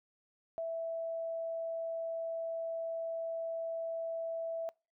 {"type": "tone", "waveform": "sine", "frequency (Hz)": 659.3, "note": "E5", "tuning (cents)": 0, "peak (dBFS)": -34, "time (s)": [0.58, 4.69], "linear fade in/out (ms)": 0, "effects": ["noise-tail reverb RT60 0.3 s tail -26 dB re dry"]}